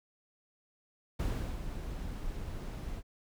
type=noise with ADSR envelope; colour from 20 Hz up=brown; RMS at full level=-31 dBFS; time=1.19-3.03 s; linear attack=9 ms; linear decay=380 ms; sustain=-8 dB; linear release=55 ms; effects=none